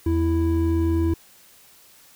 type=tone pair together; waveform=triangle; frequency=82.41 / 330.2 Hz; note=E2 / E4; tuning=0 / +3 cents; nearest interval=2 octaves; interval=2403 cents; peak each=-19 dBFS; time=0.06-1.14 s; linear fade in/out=5 ms; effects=white hiss -52 dBFS RMS until 2.15 s